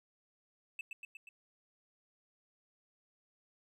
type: tone with echo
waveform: triangle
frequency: 2637 Hz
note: E7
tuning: in tune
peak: -37 dBFS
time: 0.79-0.81 s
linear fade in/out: 2 ms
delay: 120 ms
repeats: 4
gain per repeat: -3 dB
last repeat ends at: 1.29 s
effects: none